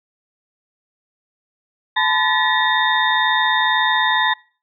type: tone cluster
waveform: sine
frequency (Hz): 868 / 1010 / 1748 / 1916 / 3656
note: A5 / B5 / A6 / A#6 / A#7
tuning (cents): -24 / +39 / -12 / +47 / -34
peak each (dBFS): -21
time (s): 1.96-4.34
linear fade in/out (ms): 10
effects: noise-tail reverb RT60 0.4 s tail -24 dB re dry